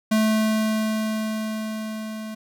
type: tone with level ramp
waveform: square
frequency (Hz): 217.7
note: A3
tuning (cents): -18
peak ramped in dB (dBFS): -17 to -32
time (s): 0.11-2.35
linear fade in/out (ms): 10
effects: none